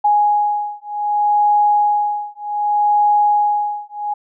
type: beating tone pair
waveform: sine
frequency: 830.6 / 831.25 Hz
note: G#5 / G#5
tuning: 0 / +1 cents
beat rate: 0.65 Hz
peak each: -16 dBFS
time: 0.04-4.14 s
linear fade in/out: 10 ms
effects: none